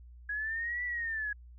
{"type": "linear two-way sweep", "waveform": "sine", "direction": "up then down", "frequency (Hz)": [1660, 1975.5, 1660], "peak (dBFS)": -32, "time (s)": [0.29, 1.33], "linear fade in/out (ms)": 5, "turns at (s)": 0.84, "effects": ["added 60 Hz sine -49 dBFS peak until 1.58 s"]}